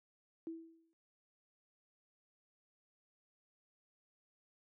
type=tone with exponential decay; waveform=sine; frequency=327.9 Hz; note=E4; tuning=9 cents flat; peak=-38 dBFS; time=0.47-0.93 s; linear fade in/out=0 ms; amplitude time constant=100 ms; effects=high-pass 200 Hz 12 dB/octave